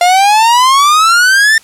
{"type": "exponential sweep", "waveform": "45% pulse", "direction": "up", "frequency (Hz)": [694, 1818], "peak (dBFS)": -5, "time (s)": [0.01, 1.58], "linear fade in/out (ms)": 2, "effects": ["white hiss -42 dBFS RMS until 1.63 s", "low-pass 10000 Hz 12 dB/octave"]}